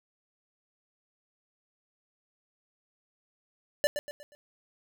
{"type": "tone with echo", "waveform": "square", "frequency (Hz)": 586, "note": "D5", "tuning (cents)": -4, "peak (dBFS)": -22, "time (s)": [3.84, 3.87], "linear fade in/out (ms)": 0, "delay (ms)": 120, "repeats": 4, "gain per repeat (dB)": -8, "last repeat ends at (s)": 4.35, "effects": []}